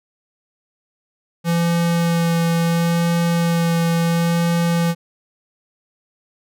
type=tone with vibrato; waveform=square; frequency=168.8 Hz; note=E3; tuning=41 cents sharp; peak=-16 dBFS; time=1.44-4.95 s; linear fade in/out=50 ms; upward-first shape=sine; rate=0.72 Hz; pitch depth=12 cents each way; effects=none